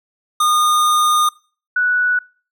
square / sine tone pair in turn, 1222 / 1475.9 Hz, D#6 / F#6, -32 / -5 cents, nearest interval minor third, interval 327 cents, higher second, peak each -13 dBFS, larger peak neither, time 0.4-1.29 / 1.76-2.19 s, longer first, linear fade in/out 5 ms, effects noise-tail reverb RT60 0.4 s tail -24 dB re dry

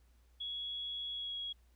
sine tone with pitch glide, 3349 to 3316 Hz, G#7 to G#7, +14 to -3 cents, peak -38 dBFS, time 0.4-1.53 s, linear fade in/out 10 ms, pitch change -17 cents, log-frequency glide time 1.13-1.35 s, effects added 60 Hz sine -63 dBFS peak until 1.75 s + pink hiss -75 dBFS RMS until 1.75 s

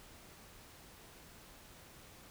silence, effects pink hiss -57 dBFS RMS until 2.3 s

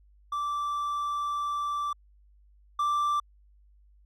triangle tone pair in turn, 1168 / 1174.5 Hz, D6 / D6, -10 / 0 cents, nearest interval unison, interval 10 cents, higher second, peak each -26 / -22 dBFS, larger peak second, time 0.32-1.93 / 2.79-3.2 s, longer first, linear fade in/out 5 ms, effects added 50 Hz sine -56 dBFS peak until 4.05 s

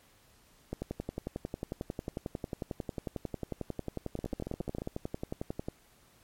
two click trains, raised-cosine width 2 ms, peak -23 / -21 dBFS, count 10 / 56, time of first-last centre 4.19-4.819 / 0.73-5.685 s, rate 14.3 / 11.1 Hz, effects pink hiss -63 dBFS RMS until 6.23 s + MP3 64 kbps

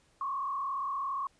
sine tone with frequency modulation, 1100 Hz, C#6, 14 cents flat, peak -31 dBFS, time 0.21-1.27 s, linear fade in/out 2 ms, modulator 37.4 Hz, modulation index 1.2, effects pink hiss -67 dBFS RMS until 1.39 s + resampled to 22050 Hz

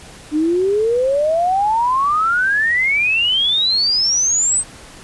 sine exponential sweep, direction up, 293.7 to 8420 Hz, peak -13 dBFS, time 0.31-4.64 s, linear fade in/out 50 ms, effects pink hiss -39 dBFS RMS until 5.03 s + resampled to 24000 Hz

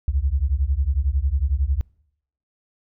sine beating tone pair, 63.6 / 74.6 Hz, C2 / D2, -48 / +28 cents, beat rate 11 Hz, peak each -21 dBFS, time 0.08-1.81 s, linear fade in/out 0 ms, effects noise-tail reverb RT60 0.7 s tail -26 dB re dry

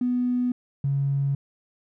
triangle tone pair in turn, 247.2 / 139.14 Hz, B3 / C#3, +2 / +7 cents, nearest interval minor seventh, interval 995 cents, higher first, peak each -17 dBFS, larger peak neither, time 0.01-0.52 / 0.84-1.35 s, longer neither, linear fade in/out 5 ms, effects tanh soft clip ceiling -19 dBFS

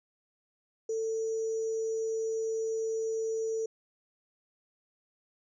sine tone with sample-and-hold, 445.7 Hz, A4, 22 cents sharp, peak -29 dBFS, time 0.89-3.66 s, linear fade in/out 5 ms, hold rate 6300 Hz, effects resampled to 16000 Hz

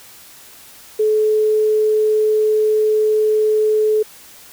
sine tone, 430 Hz, A4, 40 cents flat, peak -12 dBFS, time 0.99-4.03 s, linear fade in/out 10 ms, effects white hiss -42 dBFS RMS until 4.52 s

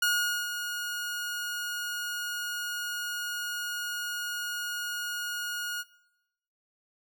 sawtooth tone with ADSR envelope, 1438 Hz, F#6, 50 cents flat, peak -19 dBFS, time 0.02-5.84 s, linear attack 5 ms, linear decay 450 ms, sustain -9 dB, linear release 37 ms, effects noise-tail reverb RT60 0.9 s tail -21 dB re dry

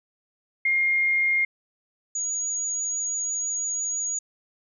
sine tone pair in turn, 2127 / 6753 Hz, C7 / G#8, +28 / +28 cents, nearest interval octave + minor sixth, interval 2000 cents, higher second, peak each -19 / -25 dBFS, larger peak first, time 0.65-1.45 / 2.15-4.19 s, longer second, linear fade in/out 5 ms, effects none

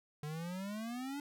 square exponential sweep, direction up, 146.83 to 291.1 Hz, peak -40 dBFS, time 0.23-1.2 s, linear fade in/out 2 ms, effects none

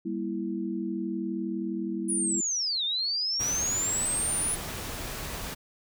sine chord, E diminished, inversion first, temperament just, 197.78 / 237.3 / 329.6 Hz, G3 / Bb3 / E4, +16 / +31 / 0 cents, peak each -33 / -35 / -32 dBFS, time 0.05-2.41 s, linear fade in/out 10 ms
sine linear two-way sweep, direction down then up, 9956 to 3538 to 9956 Hz, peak -26 dBFS, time 2.08-4.56 s, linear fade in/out 20 ms, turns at 2.84 s
pink noise, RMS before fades -36 dBFS, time 3.39-5.55 s, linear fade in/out 20 ms
effects none

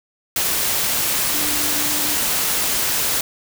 sine tone in noise, 296.5 Hz, D4, 17 cents sharp, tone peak -31 dBFS, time 1.34-2.15 s, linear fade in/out 2 ms, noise white, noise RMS -20 dBFS, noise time 0.36-3.21 s, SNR -14 dB, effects none

